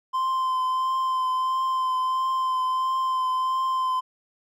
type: tone with vibrato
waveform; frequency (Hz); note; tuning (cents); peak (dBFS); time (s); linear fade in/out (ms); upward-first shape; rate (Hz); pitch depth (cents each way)
triangle; 1037; C6; -16; -20; 0.13-4.01; 20; triangle; 1.5; 19
effects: none